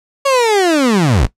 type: linear sweep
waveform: 30% pulse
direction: down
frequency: 563 to 41.2 Hz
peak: -7 dBFS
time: 0.25-1.27 s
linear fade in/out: 10 ms
effects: noise-tail reverb RT60 0.1 s tail -17 dB re dry + low-pass 9000 Hz 12 dB/octave